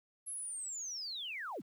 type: linear sweep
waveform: sine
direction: down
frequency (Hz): 11175 to 97.8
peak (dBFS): -39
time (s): 0.26-1.62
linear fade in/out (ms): 20
effects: 11-bit